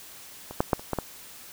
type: clicks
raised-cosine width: 1 ms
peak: -23 / -7 / -6 / -27 / -12 / -12 dBFS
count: 6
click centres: 0.51 / 0.605 / 0.732 / 0.795 / 0.933 / 0.987 s
effects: white hiss -46 dBFS RMS until 1.52 s